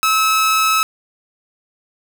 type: tone with amplitude modulation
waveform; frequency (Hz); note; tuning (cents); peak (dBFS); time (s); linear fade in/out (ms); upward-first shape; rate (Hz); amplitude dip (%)
sawtooth; 1295; E6; -31; -8; 0.03-0.83; 0; sine; 254; 25
effects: none